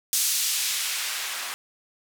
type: noise with band-pass filter sweep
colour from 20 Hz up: blue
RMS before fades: -27 dBFS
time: 0.13-1.54 s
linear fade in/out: 0 ms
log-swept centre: 6000 to 1100 Hz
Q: 0.72
effects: none